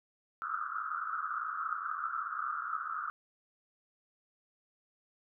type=band-pass noise; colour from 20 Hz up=white; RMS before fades=-37 dBFS; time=0.42-3.1 s; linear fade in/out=0 ms; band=1200 to 1400 Hz; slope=96 dB/octave; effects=none